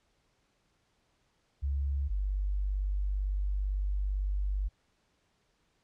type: tone pair in turn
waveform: sine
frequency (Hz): 69.4 / 48.92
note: C#2 / G1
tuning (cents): +3 / -3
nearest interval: tritone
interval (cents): 606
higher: first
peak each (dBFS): -28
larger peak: neither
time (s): 1.62-2.09 / 2.09-4.69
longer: second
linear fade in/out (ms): 20
effects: pink hiss -73 dBFS RMS until 5.83 s + low-pass 7000 Hz 12 dB/octave